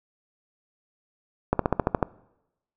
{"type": "slowing click train", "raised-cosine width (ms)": 1, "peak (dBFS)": -6, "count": 8, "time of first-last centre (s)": [1.53, 2.028], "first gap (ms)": 63, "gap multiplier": 1.04, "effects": ["noise-tail reverb RT60 0.9 s tail -22 dB re dry"]}